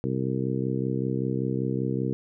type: harmonic tone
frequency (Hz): 65.2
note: C2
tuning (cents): -5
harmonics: 2 / 3 / 4 / 5 / 6 / 7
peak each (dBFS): -29 / -31 / -32 / -33 / -34 / -34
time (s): 0.04-2.13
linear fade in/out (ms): 0
effects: none